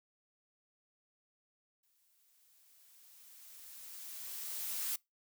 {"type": "noise with exponential growth", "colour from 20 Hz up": "blue", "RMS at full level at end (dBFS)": -36, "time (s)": [1.83, 4.96], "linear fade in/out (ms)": 5, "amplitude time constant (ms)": 680, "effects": ["noise-tail reverb RT60 0.2 s tail -24 dB re dry"]}